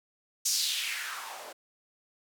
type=noise with band-pass filter sweep; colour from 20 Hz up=blue; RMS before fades=-33 dBFS; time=0.45-1.53 s; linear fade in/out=10 ms; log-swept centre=6400 to 530 Hz; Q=2.8; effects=none